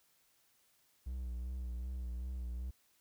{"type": "tone with vibrato", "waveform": "triangle", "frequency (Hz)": 61.74, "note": "B1", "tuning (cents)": 0, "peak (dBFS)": -36, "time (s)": [1.06, 2.71], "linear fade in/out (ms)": 10, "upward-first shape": "sine", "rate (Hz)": 2.6, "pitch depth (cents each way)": 55, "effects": ["white hiss -72 dBFS RMS until 3 s"]}